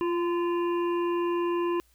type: harmonic tone with a mistuned harmonic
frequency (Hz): 347.1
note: F4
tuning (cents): -11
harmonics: 1 / 3 / 5 / 7 / 8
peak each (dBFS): -25 / -32 / -46 / -48 / -44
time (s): 0.01-1.8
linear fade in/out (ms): 0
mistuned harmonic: 3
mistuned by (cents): -25
effects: added 60 Hz sine -63 dBFS peak until 1.94 s + white hiss -66 dBFS RMS until 1.94 s